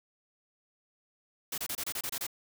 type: noise bursts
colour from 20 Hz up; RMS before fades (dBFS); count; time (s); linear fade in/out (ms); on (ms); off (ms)
white; -35; 9; 1.52-2.267; 5; 59; 27
effects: none